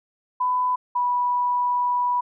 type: tone pair in turn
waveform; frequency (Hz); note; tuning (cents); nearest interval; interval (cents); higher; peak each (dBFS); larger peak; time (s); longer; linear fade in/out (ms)
sine; 1000 / 981.1; B5 / B5; +21 / -12; unison; 33; first; -19; neither; 0.4-0.76 / 0.95-2.21; second; 10
effects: none